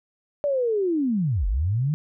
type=linear two-way sweep; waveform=sine; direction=down then up; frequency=590 to 41.79 to 157.6 Hz; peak=-20 dBFS; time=0.44-1.94 s; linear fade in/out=0 ms; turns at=1.47 s; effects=none

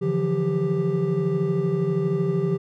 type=tone cluster; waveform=triangle; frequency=144.4 / 165.8 / 178.5 / 394.3 Hz; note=D3 / E3 / F3 / G4; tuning=-29 / +10 / +38 / +10 cents; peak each=-25 / -24 / -26 / -22 dBFS; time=0.01-2.58 s; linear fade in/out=20 ms; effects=none

